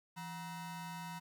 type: ring-modulated tone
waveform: 40% pulse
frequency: 561 Hz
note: C#5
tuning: 21 cents sharp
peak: -39 dBFS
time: 0.16-1.2 s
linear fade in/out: 20 ms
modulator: 392 Hz
effects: 12-bit